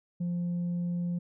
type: tone with tanh clipping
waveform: sine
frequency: 174.61 Hz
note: F3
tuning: in tune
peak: -29 dBFS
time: 0.2-1.19 s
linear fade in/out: 10 ms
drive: 1 dB
effects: none